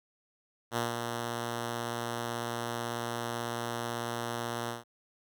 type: tone with ADSR envelope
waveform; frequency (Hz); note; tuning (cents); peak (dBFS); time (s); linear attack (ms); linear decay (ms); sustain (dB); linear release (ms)
5% pulse; 118.1; A#2; +23; -17; 0.71-4.84; 58; 160; -5; 150
effects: none